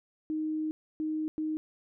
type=tone bursts at uneven times; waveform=sine; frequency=311.1 Hz; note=D#4; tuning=in tune; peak=-29 dBFS; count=3; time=0.3-0.71 / 1-1.28 / 1.38-1.57 s; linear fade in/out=0 ms; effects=none